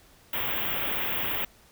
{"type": "band-stop noise", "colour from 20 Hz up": "white", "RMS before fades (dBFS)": -29, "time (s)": [0.33, 1.45], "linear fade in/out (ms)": 5, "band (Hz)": [3500, 14000], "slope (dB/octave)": 96, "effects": ["pink hiss -57 dBFS RMS until 1.71 s"]}